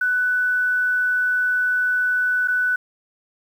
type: tone with dropouts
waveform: sine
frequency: 1491 Hz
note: F#6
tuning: 13 cents sharp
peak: -17 dBFS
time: 0.01-2.76 s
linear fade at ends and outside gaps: 5 ms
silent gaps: 2.476-2.482 s
effects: 8-bit